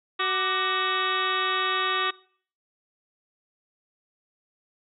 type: harmonic tone with a mistuned harmonic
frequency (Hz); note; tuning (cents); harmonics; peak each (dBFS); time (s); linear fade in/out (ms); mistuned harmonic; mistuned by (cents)
373.6; F#4; +17; 1 / 2 / 3 / 4 / 5 / 6 / 7 / 8 / 9 / 10; -33 / -37 / -27 / -34 / -31 / -38 / -34 / -37 / -34 / -33; 0.19-2.11; 10; 3; +83
effects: noise-tail reverb RT60 0.5 s tail -21 dB re dry